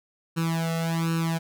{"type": "tone with flanger", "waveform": "sawtooth", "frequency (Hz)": 164.81, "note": "E3", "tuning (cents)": 0, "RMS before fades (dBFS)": -26, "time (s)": [0.36, 1.39], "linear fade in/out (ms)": 20, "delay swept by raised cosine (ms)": [0.73, 1.51], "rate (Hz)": 1.3, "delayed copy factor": 1, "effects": []}